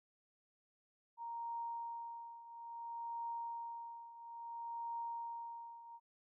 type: tone with tremolo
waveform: sine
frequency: 932.3 Hz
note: A#5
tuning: in tune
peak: -39 dBFS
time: 1.17-6 s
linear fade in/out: 50 ms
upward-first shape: triangle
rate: 0.59 Hz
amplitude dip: 80%
effects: none